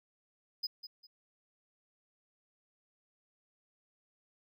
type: tone with echo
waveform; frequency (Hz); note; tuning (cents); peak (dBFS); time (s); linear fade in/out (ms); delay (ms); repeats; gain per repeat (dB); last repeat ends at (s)
triangle; 5000; D#8; +8; -31; 0.63-0.67; 10; 200; 2; -11; 1.07
effects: none